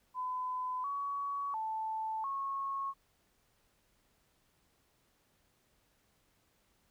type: tone with pitch steps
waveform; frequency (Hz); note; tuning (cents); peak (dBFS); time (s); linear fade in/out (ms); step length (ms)
sine; 1010 / 1125 / 879 / 1096; B5 / C#6 / A5 / C#6; +39 / +25 / -2 / -20; -34; 0.14-2.94; 50; 700
effects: pink hiss -73 dBFS RMS until 6.9 s